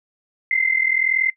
sine tone pair together, 2052 / 2093 Hz, C7 / C7, -34 / 0 cents, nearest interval unison, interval 34 cents, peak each -19 dBFS, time 0.51-1.3 s, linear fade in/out 2 ms, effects noise-tail reverb RT60 0.1 s tail -18 dB re dry

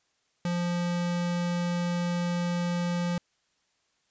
square tone, 174.61 Hz, F3, in tune, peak -27 dBFS, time 0.45-3.18 s, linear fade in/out 2 ms, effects white hiss -72 dBFS RMS until 4.1 s + resampled to 16000 Hz

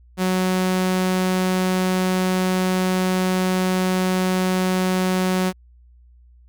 sawtooth tone, 185 Hz, F#3, in tune, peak -14 dBFS, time 0.17-5.53 s, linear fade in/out 50 ms, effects added 60 Hz sine -47 dBFS peak until 6.48 s

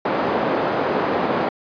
white band-pass noise, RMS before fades -21 dBFS, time 0.05-1.49 s, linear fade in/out 5 ms, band 220 to 770 Hz, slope 12 dB/octave, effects resampled to 11025 Hz

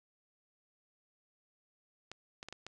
clicks, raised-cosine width 0.2 ms, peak -27 dBFS, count 5, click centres 2.116 / 2.429 / 2.486 / 2.526 / 2.666 s, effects resampled to 24000 Hz

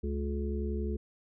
harmonic tone, 71.3 Hz, C#2, 49 cents sharp, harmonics 1 / 3 / 5 / 6, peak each -32 / -37 / -39 / -40 dBFS, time 0.03-0.97 s, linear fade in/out 10 ms, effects none

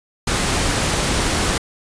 pink noise, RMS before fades -19 dBFS, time 0.27-1.58 s, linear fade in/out 5 ms, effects resampled to 22050 Hz

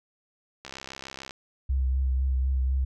click train, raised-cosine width 0.2 ms, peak -21 dBFS, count 45, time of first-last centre 0.65-1.309 s, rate 66.8 Hz
sine tone with vibrato, 65.41 Hz, C2, in tune, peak -22 dBFS, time 1.69-2.85 s, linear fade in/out 10 ms, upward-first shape triangle, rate 4 Hz, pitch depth 38 cents each way
effects none

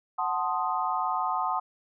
sine chord, F# diminished seventh, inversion none, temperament equal, 740 / 880 / 1046.5 / 1244.5 Hz, F#5 / A5 / C6 / Eb6, 0 / 0 / 0 / 0 cents, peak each -31 dBFS, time 0.18-1.6 s, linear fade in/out 10 ms, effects none

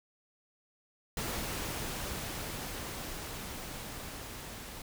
pink noise with level ramp, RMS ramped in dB -36 to -45 dBFS, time 1.17-4.82 s, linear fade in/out 2 ms, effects none

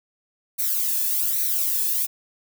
violet noise with flanger, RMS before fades -23 dBFS, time 0.58-2.07 s, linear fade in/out 20 ms, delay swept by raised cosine 0.49 to 1.18 ms, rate 1.2 Hz, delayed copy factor +0.9, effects none

